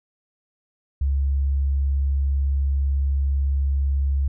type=tone; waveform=sine; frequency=69 Hz; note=C#2; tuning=7 cents flat; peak=-18 dBFS; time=1.01-4.28 s; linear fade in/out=5 ms; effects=none